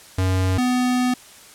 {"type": "tone pair in turn", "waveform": "square", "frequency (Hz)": [93.4, 249.8], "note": ["F#2", "B3"], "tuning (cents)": [17, 20], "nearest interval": "octave + perfect fourth", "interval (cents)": 1703, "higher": "second", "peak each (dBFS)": -18, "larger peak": "neither", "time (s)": [[0.18, 0.58], [0.58, 1.14]], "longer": "second", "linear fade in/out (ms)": 5, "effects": ["white hiss -45 dBFS RMS until 1.54 s", "low-pass 11000 Hz 12 dB/octave"]}